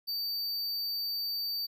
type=tone; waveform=square; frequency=4610 Hz; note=D8; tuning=33 cents flat; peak=-32 dBFS; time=0.07-1.67 s; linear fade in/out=20 ms; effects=none